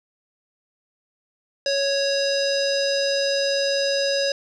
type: tone with low-pass filter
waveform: square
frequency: 554.4 Hz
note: C#5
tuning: in tune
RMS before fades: -22 dBFS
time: 1.66-4.32 s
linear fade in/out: 2 ms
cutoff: 5200 Hz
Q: 6.1
effects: none